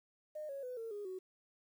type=tone with pitch steps; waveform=sine; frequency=610 / 552.9 / 501.2 / 454.4 / 411.9 / 373.3 Hz; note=D#5 / C#5 / B4 / A#4 / G#4 / F#4; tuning=-34 / -5 / +25 / -44 / -14 / +15 cents; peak=-40 dBFS; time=0.35-1.19 s; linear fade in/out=10 ms; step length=140 ms; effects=tanh soft clip ceiling -36 dBFS + 11-bit